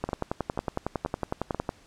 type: two click trains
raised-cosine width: 1 ms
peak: -13 / -16 dBFS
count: 19 / 4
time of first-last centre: 0.04-1.691 / 0.09-1.546 s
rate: 10.9 / 2.06 Hz
effects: pink hiss -57 dBFS RMS until 1.86 s + low-pass 8000 Hz 12 dB/octave